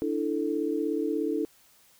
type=chord; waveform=sine; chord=D suspended second; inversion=none; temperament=just; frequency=293.7 / 330.4 / 440.5 Hz; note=D4 / E4 / A4; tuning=0 / +4 / +2 cents; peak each=-30 dBFS; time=0.02-1.45 s; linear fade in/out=0 ms; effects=white hiss -60 dBFS RMS until 1.99 s